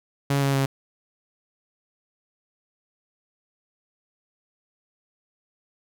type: tone with pitch steps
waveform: sawtooth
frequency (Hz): 140 / 138.07 / 136.17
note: C#3 / C#3 / C#3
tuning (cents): +18 / -7 / -31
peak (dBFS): -16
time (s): 0.3-0.66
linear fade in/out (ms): 5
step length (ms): 120
effects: none